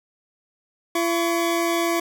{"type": "tone pair together", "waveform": "25% pulse", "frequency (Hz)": [338.6, 1127.5], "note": ["E4", "C#6"], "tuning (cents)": [46, 29], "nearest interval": "octave + major sixth", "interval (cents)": 2083, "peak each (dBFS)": [-17, -24], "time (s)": [0.95, 2], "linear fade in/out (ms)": 5, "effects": []}